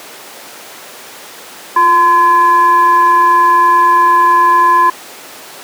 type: tone with frequency modulation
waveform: sine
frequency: 1024 Hz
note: C6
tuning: 38 cents flat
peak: -5 dBFS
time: 1.76-4.9 s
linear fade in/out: 5 ms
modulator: 673 Hz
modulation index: 0.49
effects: pink hiss -31 dBFS RMS until 5.63 s + high-pass 400 Hz 12 dB/octave